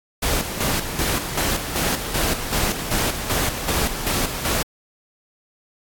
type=noise with tremolo; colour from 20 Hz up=pink; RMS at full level=-21 dBFS; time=0.22-4.63 s; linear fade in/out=10 ms; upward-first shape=square; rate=2.6 Hz; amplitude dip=55%; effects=AAC 64 kbps